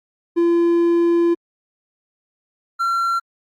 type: tone pair in turn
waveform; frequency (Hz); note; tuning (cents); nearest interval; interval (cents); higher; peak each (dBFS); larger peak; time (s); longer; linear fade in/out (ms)
triangle; 341.1 / 1364.4; F4 / F6; -41 / -41; 2 octaves; 2400; second; -11 / -15; first; 0.36-1.35 / 2.79-3.2; first; 20
effects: Opus 48 kbps